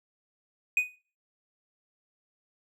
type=tone with exponential decay; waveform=triangle; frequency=2489 Hz; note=D#7; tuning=in tune; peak=-17 dBFS; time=0.77-0.96 s; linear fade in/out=2 ms; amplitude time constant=41 ms; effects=noise-tail reverb RT60 0.4 s tail -20 dB re dry